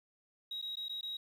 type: tone with dropouts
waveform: sine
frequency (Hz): 3815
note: A#7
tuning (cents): +39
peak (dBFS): -36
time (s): 0.51-1.17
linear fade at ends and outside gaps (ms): 5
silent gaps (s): 0.616-0.624 / 0.756-0.769 / 0.884-0.894 / 1.011-1.029
effects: tanh soft clip ceiling -35 dBFS + 11-bit